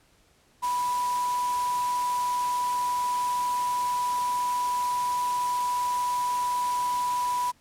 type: tone in noise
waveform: sine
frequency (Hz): 985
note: B5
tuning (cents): -5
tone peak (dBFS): -24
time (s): 0.62-7.52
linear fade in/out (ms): 20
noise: white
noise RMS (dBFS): -38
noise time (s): 0.62-7.52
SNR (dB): +11
effects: pink hiss -62 dBFS RMS until 7.6 s + low-pass 11000 Hz 12 dB/octave